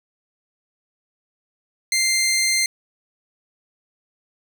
15% pulse tone, 2093 Hz, C7, in tune, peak -11 dBFS, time 1.92-2.66 s, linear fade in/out 2 ms, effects none

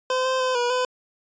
25% pulse tone with pitch steps, 513 / 519 / 512 / 483.9 / 504 Hz, C5 / C5 / C5 / B4 / B4, -34 / -14 / -38 / -35 / +35 cents, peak -17 dBFS, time 0.1-0.85 s, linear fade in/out 2 ms, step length 150 ms, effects resampled to 16000 Hz

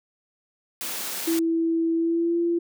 white high-pass noise, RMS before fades -31 dBFS, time 0.81-1.39 s, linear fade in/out 0 ms, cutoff 160 Hz, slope 24 dB/octave
sine tone with pitch glide, 329.6 to 341 Hz, E4 to F4, 0 to -41 cents, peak -20 dBFS, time 1.27-2.59 s, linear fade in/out 10 ms, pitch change +59 cents, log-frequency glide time 1.95-2.38 s
effects none

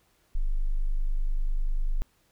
sine tone, 25.08 Hz, G0, 41 cents sharp, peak -22 dBFS, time 0.35-2.02 s, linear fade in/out 0 ms, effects pink hiss -67 dBFS RMS until 2.31 s

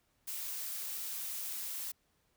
blue noise, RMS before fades -40 dBFS, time 0.27-1.92 s, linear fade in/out 10 ms, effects pink hiss -75 dBFS RMS until 2.36 s

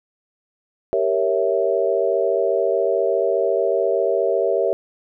sine chord, G diminished seventh, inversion none, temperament equal, 392 / 466.2 / 554.4 / 659.3 Hz, G4 / Bb4 / Db5 / Fb5, 0 / 0 / 0 / 0 cents, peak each -22 dBFS, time 0.93-4.73 s, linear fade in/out 0 ms, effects none

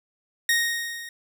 sawtooth tone with level ramp, 1864.7 Hz, A#6, in tune, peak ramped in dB -14 to -33 dBFS, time 0.49-1.09 s, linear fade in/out 2 ms, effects none

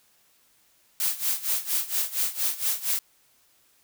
blue noise with tremolo, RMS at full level -24 dBFS, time 1-2.99 s, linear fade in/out 0 ms, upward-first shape sine, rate 4.3 Hz, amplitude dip 85%, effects white hiss -63 dBFS RMS until 3.83 s

